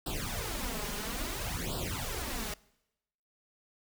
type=noise with flanger; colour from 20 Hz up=pink; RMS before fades=-36 dBFS; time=0.06-2.54 s; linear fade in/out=5 ms; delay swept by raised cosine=0.23 to 4.93 ms; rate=0.59 Hz; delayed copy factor=+1; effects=noise-tail reverb RT60 0.9 s tail -23 dB re dry